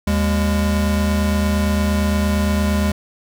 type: tone pair together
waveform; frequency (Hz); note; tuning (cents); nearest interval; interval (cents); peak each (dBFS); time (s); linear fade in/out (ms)
square; 77.5 / 203.8; D#2 / G#3; -6 / -32; octave + perfect fourth; 1674; -19; 0.07-2.92; 5
effects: none